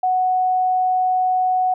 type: tone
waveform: sine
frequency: 740 Hz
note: F#5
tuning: in tune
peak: -15 dBFS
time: 0.03-1.74 s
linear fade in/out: 5 ms
effects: none